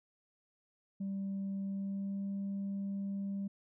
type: tone with pitch glide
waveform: sine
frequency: 195.6 to 197.64 Hz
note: G3 to G3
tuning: -4 to +14 cents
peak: -33 dBFS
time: 1-3.48 s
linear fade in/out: 10 ms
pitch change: +18 cents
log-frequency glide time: 1.62-2.25 s
effects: tanh soft clip ceiling -33 dBFS